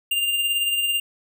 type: tone with tremolo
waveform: square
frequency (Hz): 2798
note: F7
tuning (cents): +3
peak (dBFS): -19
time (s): 0.11-1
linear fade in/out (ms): 5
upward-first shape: sine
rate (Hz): 18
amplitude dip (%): 40
effects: none